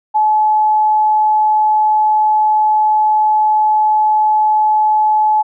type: tone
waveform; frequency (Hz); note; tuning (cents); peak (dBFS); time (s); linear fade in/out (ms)
sine; 857; A5; -46; -9; 0.14-5.43; 20
effects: none